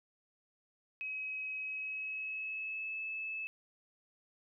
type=tone with pitch glide; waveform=sine; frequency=2547 to 2608 Hz; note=D#7 to E7; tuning=+40 to -19 cents; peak=-37 dBFS; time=1.01-3.47 s; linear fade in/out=0 ms; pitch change=+41 cents; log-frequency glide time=1.64-2.99 s; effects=none